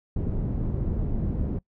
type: low-pass noise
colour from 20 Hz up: pink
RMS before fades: -27 dBFS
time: 0.16-1.59 s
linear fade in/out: 5 ms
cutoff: 250 Hz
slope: 12 dB/octave
effects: noise-tail reverb RT60 0.1 s tail -22 dB re dry